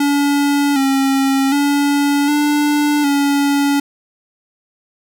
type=tone with pitch steps; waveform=square; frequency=285.3 / 270.9 / 285.6 / 294.3 / 283.1 Hz; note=C#4 / C#4 / D4 / D4 / C#4; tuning=+50 / -40 / -48 / +4 / +37 cents; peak=-13 dBFS; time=0-3.8 s; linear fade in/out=5 ms; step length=760 ms; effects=none